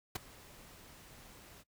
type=noise with ADSR envelope; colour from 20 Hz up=pink; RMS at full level=-34 dBFS; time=0.15-1.64 s; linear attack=9 ms; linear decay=11 ms; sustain=-22 dB; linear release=38 ms; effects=noise-tail reverb RT60 0.1 s tail -20 dB re dry